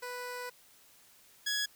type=tone pair in turn; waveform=15% pulse; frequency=493.9 / 1673.3 Hz; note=B4 / G#6; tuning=0 / +13 cents; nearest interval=octave + major sixth; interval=2113 cents; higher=second; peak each=-32 / -24 dBFS; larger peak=second; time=0.02-0.5 / 1.46-1.66 s; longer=first; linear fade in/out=10 ms; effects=white hiss -61 dBFS RMS until 1.75 s